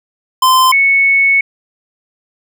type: tone pair in turn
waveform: square / sine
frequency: 1034 / 2210 Hz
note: C6 / C#7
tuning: -21 / -6 cents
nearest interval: octave + minor second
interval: 1315 cents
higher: second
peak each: -7 dBFS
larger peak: neither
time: 0.42-0.72 / 0.72-1.41 s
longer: second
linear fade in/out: 5 ms
effects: none